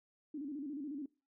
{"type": "tone with vibrato", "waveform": "sine", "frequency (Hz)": 287.2, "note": "D4", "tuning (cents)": -39, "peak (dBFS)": -39, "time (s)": [0.34, 1.06], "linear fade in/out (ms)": 5, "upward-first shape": "square", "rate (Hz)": 14, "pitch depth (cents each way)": 100, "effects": ["noise-tail reverb RT60 0.3 s tail -21 dB re dry"]}